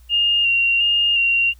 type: tone with vibrato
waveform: sine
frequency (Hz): 2794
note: F7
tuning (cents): 0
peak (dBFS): -14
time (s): 0.09-1.54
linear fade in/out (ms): 50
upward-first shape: square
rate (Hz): 1.4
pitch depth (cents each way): 22
effects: added 60 Hz sine -44 dBFS peak until 1.59 s + white hiss -58 dBFS RMS until 1.59 s